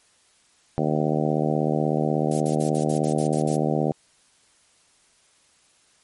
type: harmonic tone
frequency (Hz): 76.4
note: D#2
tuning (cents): -31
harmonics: 2 / 3 / 4 / 5 / 6 / 7 / 8 / 9 / 10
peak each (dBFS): -25 / -27 / -28 / -29 / -30 / -30 / -31 / -32 / -32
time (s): 0.78-3.92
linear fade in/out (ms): 0
type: noise bursts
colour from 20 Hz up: violet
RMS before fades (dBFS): -31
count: 9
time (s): 2.31-3.564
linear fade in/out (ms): 5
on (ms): 94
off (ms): 51
effects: white hiss -60 dBFS RMS until 6.03 s + MP3 48 kbps